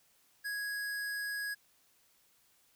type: tone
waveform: square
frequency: 1661.2 Hz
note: G#6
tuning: in tune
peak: -36 dBFS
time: 0.44-1.55 s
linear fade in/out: 20 ms
effects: white hiss -69 dBFS RMS until 2.75 s